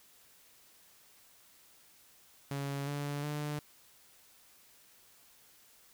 sawtooth tone with pitch steps, 140 / 144.1 / 148.32 Hz, C#3 / D3 / D3, +18 / -33 / +17 cents, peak -31 dBFS, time 2.51-3.59 s, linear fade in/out 2 ms, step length 360 ms, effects white hiss -62 dBFS RMS until 5.93 s

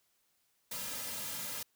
white noise with comb filter, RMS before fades -40 dBFS, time 0.71-1.63 s, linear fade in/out 5 ms, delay 2.7 ms, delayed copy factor -0.85, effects white hiss -75 dBFS RMS until 1.75 s

